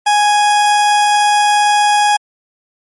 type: tone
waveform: 40% pulse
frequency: 830.6 Hz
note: G#5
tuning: in tune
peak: -8 dBFS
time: 0.06-2.17 s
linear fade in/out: 10 ms
effects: MP3 48 kbps